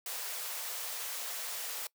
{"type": "high-pass noise", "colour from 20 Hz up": "white", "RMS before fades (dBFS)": -39, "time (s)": [0.06, 1.87], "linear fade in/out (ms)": 2, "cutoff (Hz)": 430, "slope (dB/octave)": 96, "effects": ["noise-tail reverb RT60 0.1 s tail -22 dB re dry"]}